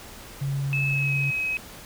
sine tone, 138.59 Hz, C#3, in tune, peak -24 dBFS, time 0.41-1.31 s, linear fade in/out 10 ms
sine tone with pitch glide, 2600 to 2544 Hz, E7 to D#7, -24 to +38 cents, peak -24 dBFS, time 0.73-1.57 s, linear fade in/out 0 ms, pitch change -38 cents, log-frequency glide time 0.86-1.14 s
effects pink hiss -43 dBFS RMS until 1.85 s

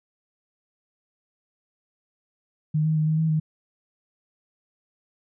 sine tone with pitch steps, 153.7 / 157.2 / 154.7 / 156.9 / 160 / 155.9 Hz, D#3 / D#3 / D#3 / D#3 / D#3 / D#3, -21 / +18 / -10 / +15 / +49 / +4 cents, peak -19 dBFS, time 2.74-3.4 s, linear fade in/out 10 ms, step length 110 ms, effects none

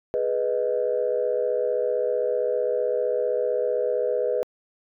sine chord, G# minor, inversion none, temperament equal with one note detuned, 418.4 / 493.9 / 622.3 Hz, G#4 / B4 / D#5, +13 / 0 / 0 cents, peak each -27 / -23 / -27 dBFS, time 0.14-4.43 s, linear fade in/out 0 ms, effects tanh soft clip ceiling -13 dBFS

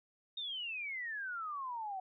sine exponential sweep, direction down, 3721 to 740 Hz, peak -38 dBFS, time 0.37-2 s, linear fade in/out 5 ms, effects none

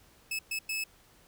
sawtooth tone bursts at uneven times, 2600 Hz, E7, 24 cents flat, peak -28 dBFS, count 3, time 0.31-0.39 / 0.51-0.59 / 0.69-0.84 s, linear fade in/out 5 ms, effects pink hiss -61 dBFS RMS until 1.27 s

